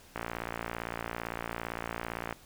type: click train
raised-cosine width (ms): 0.5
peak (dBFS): -19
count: 126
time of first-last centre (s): 0.16-2.326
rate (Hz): 57.7
effects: pink hiss -56 dBFS RMS until 2.45 s